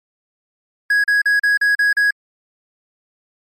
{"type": "tone bursts", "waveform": "triangle", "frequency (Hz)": 1661.2, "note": "G#6", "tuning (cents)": 0, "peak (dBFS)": -10, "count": 7, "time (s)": [0.9, 2.108], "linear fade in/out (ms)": 5, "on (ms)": 140, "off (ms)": 38, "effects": ["MP3 64 kbps"]}